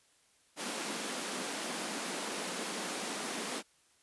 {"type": "high-pass noise", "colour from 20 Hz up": "pink", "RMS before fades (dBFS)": -38, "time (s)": [0.56, 3.63], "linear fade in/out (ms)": 50, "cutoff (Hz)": 190, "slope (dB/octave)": 48, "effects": ["white hiss -68 dBFS RMS until 4.02 s", "resampled to 24000 Hz"]}